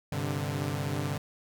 sawtooth chord, G suspended fourth, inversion none, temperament equal with one note detuned, 98.85 / 130.81 / 146.83 Hz, G2 / C3 / D3, +15 / 0 / 0 cents, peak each -31 / -31 / -29 dBFS, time 0.12-1.18 s, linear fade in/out 5 ms, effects none

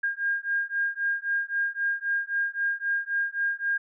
sine beating tone pair, 1613 / 1616.8 Hz, G6 / G#6, +49 / -47 cents, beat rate 3.8 Hz, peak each -28 dBFS, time 0.03-3.78 s, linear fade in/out 10 ms, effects none

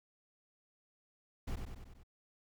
brown noise with echo, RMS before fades -37 dBFS, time 1.47-1.56 s, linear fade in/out 10 ms, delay 95 ms, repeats 5, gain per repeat -4 dB, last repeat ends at 2.035 s, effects none

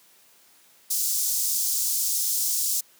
pink high-pass noise, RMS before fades -25 dBFS, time 0.9-2.81 s, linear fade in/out 10 ms, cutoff 5600 Hz, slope 24 dB/octave, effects white hiss -57 dBFS RMS until 2.99 s + high-pass 150 Hz 12 dB/octave

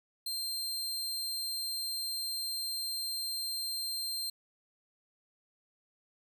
sawtooth tone, 4165 Hz, C8, 9 cents flat, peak -31 dBFS, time 0.26-4.3 s, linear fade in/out 5 ms, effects none

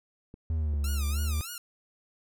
clicks, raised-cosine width 3 ms, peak -32 dBFS, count 2, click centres 0.341 / 0.737 s
triangle exponential two-way sweep, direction down then up, 81.6 to 69.3 to 76.1 Hz, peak -24 dBFS, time 0.5-1.41 s, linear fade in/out 0 ms, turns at 0.89 s
5% pulse tone with vibrato, 1306 Hz, E6, 17 cents flat, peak -26 dBFS, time 0.84-1.58 s, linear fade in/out 2 ms, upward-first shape sine, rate 3.3 Hz, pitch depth 180 cents each way
effects none

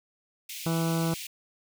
pink high-pass noise, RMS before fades -39 dBFS, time 0.49-1.27 s, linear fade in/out 5 ms, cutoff 2200 Hz, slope 48 dB/octave
harmonic tone, 164.81 Hz, E3, in tune, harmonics 1 / 2 / 3 / 4 / 5 / 6 / 7 / 8 / 9, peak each -26 / -32 / -36 / -38 / -40 / -42 / -43 / -44 / -45 dBFS, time 0.66-1.14 s, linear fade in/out 2 ms
effects none

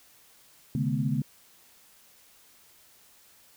sine tone cluster, 133 / 148.8 / 215.8 / 247.5 Hz, C3 / D3 / A3 / B3, +29 / +23 / -33 / +4 cents, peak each -30 / -29 / -31 / -32 dBFS, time 0.75-1.22 s, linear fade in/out 2 ms, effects white hiss -58 dBFS RMS until 3.56 s

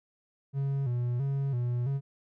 triangle tone with vibrato, 129.6 Hz, C3, 16 cents flat, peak -25 dBFS, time 0.53-2.01 s, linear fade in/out 50 ms, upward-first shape square, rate 1.5 Hz, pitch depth 110 cents each way, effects none

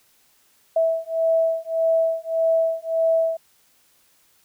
sine beating tone pair, 653 / 654.7 Hz, E5 / E5, -17 / -12 cents, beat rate 1.7 Hz, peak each -21 / -21 dBFS, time 0.76-3.37 s, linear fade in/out 5 ms, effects white hiss -60 dBFS RMS until 4.44 s

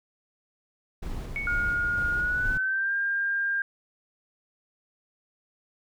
brown noise with tremolo, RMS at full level -33 dBFS, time 1.02-2.58 s, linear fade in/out 10 ms, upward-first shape square, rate 2.1 Hz, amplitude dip 25%
sine tone with exponential decay, 2222 Hz, C#7, 4 cents sharp, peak -27 dBFS, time 1.36-2.1 s, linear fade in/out 0 ms, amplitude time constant 160 ms
sine tone with pitch glide, 1427 to 1601.8 Hz, F6 to G6, +37 to +37 cents, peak -24 dBFS, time 1.47-3.62 s, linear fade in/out 2 ms, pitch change +200 cents, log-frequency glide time 2.13-2.94 s
effects none

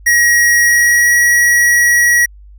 square tone with pitch glide, 1900 to 1915.4 Hz, A#6 to A#6, +33 to +46 cents, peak -8 dBFS, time 0.06-2.26 s, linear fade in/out 10 ms, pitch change +13 cents, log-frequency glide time 0.64-1.17 s, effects added 50 Hz sine -35 dBFS peak until 2.58 s

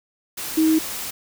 sine tone in noise, 316.9 Hz, D#4, 32 cents sharp, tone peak -14 dBFS, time 0.57-0.79 s, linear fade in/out 10 ms, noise white, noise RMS -30 dBFS, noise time 0.37-1.11 s, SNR +13 dB, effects none

